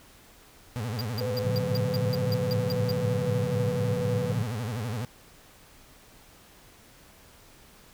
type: tone with vibrato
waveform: 35% pulse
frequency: 113.5 Hz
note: A#2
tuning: 46 cents flat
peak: -28 dBFS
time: 0.76-5.05 s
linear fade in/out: 0 ms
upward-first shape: sine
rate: 12 Hz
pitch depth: 190 cents each way
type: tone bursts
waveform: square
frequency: 4783 Hz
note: D8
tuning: 31 cents sharp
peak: -32 dBFS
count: 11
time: 0.99-2.91 s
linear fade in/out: 0 ms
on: 20 ms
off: 170 ms
type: tone with pitch glide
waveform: sine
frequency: 503 to 493.8 Hz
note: B4 to B4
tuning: +32 to 0 cents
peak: -29 dBFS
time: 1.21-4.32 s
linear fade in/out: 0 ms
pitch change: -32 cents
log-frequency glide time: 2.22-3.49 s
type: chord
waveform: sine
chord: A augmented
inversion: none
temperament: equal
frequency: 110 / 138.59 / 174.61 Hz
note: A2 / C#3 / E#3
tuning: 0 / 0 / 0 cents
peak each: -32 dBFS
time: 1.44-4.43 s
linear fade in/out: 5 ms
effects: pink hiss -54 dBFS RMS until 7.93 s